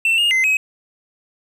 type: tone with pitch steps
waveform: triangle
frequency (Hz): 2688 / 2841 / 2063 / 2545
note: E7 / F7 / C7 / D#7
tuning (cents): +33 / +29 / -25 / +39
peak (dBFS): -12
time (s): 0.05-0.57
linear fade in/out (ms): 2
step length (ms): 130
effects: none